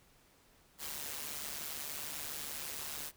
white noise with amplitude modulation, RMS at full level -39 dBFS, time 0.78-3.12 s, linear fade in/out 50 ms, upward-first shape sine, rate 147 Hz, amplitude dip 70%, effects pink hiss -66 dBFS RMS until 3.16 s

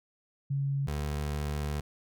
sine / 25% pulse tone pair in turn, 138.9 / 73.58 Hz, C#3 / D2, +4 / +4 cents, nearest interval major seventh, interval 1100 cents, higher first, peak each -27 dBFS, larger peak neither, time 0.5-0.87 / 0.87-1.81 s, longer second, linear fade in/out 10 ms, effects none

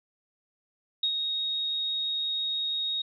sine tone with ADSR envelope, 3751 Hz, A#7, 10 cents sharp, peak -22 dBFS, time 1.03-3.02 s, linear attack 4 ms, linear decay 75 ms, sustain -5 dB, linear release 7 ms, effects none

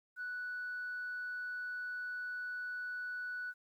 sine tone, 1480 Hz, F#6, in tune, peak -37 dBFS, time 0.16-3.54 s, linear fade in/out 50 ms, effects tanh soft clip ceiling -35 dBFS + 12-bit

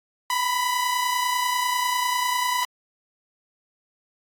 sawtooth tone pair together, 968.9 / 999 Hz, B5 / B5, -33 / +20 cents, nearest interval minor second, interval 53 cents, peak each -24 / -19 dBFS, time 0.3-2.65 s, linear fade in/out 2 ms, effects AAC 64 kbps

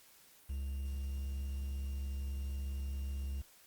triangle tone with quantisation, 68.2 Hz, C#2, 28 cents flat, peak -34 dBFS, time 0.49-3.42 s, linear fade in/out 10 ms, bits 10, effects white hiss -62 dBFS RMS until 3.66 s + Opus 48 kbps

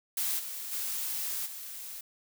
blue noise with level steps, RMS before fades -31 / -39 / -34 / -42 dBFS, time 0.17-2.01 s, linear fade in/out 5 ms, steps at 0.38 / 0.71 / 1.45 s, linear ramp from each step 20 ms, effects none

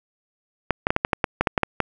clicks, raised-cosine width 0.5 ms, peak -3 dBFS, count 12, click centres 0.707 / 0.869 / 0.905 / 0.964 / 1.049 / 1.132 / 1.242 / 1.41 / 1.472 / 1.578 / 1.633 / 1.803 s, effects none

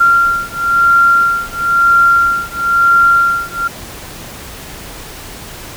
sine beating tone pair, 1382 / 1383 Hz, F6 / F6, -19 / -17 cents, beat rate 1 Hz, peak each -11 dBFS, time 0-3.68 s, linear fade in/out 10 ms, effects pink hiss -30 dBFS RMS until 5.76 s

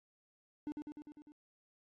triangle tone with echo, 297.8 Hz, D4, 24 cents sharp, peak -35 dBFS, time 0.67-0.72 s, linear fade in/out 0 ms, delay 100 ms, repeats 6, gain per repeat -3 dB, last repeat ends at 1.32 s, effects AAC 32 kbps

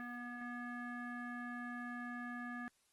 square tone with low-pass filter, 242.5 Hz, B3, 31 cents flat, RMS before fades -45 dBFS, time 0-2.68 s, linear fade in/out 0 ms, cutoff 1600 Hz, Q 7.7, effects white hiss -75 dBFS RMS until 2.92 s + Opus 24 kbps

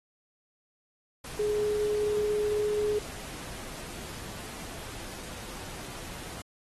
sine tone in noise, 419.4 Hz, G#4, 17 cents sharp, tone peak -25 dBFS, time 1.39-2.99 s, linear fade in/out 5 ms, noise pink, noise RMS -42 dBFS, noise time 1.24-6.42 s, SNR +14 dB, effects AAC 32 kbps

